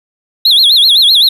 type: tone with vibrato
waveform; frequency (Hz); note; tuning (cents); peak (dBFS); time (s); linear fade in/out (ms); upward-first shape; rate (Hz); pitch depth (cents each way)
triangle; 3741; A#7; +5; -3; 0.45-1.29; 5; sine; 7.8; 230
effects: none